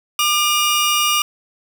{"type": "tone pair together", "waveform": "sawtooth", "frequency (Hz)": [1200, 2854], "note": ["D6", "F7"], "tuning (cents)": [37, 37], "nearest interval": "octave + minor third", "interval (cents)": 1500, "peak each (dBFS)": -14, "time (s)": [0.19, 1.22], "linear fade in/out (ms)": 2, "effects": []}